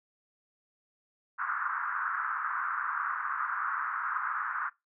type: band-pass noise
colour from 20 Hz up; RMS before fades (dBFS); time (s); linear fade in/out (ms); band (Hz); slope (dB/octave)
white; -33; 1.38-4.7; 20; 1100 to 1500; 48
effects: noise-tail reverb RT60 0.2 s tail -21 dB re dry